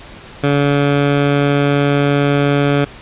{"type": "tone", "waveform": "15% pulse", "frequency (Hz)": 142.7, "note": "D3", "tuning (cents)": -49, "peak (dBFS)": -5, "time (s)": [0.43, 2.85], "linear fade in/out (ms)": 10, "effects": ["pink hiss -36 dBFS RMS until 3.01 s", "resampled to 8000 Hz"]}